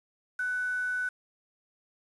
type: tone with quantisation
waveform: sine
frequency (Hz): 1494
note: F#6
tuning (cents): +16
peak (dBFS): -28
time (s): 0.39-1.09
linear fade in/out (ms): 5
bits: 8
effects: resampled to 24000 Hz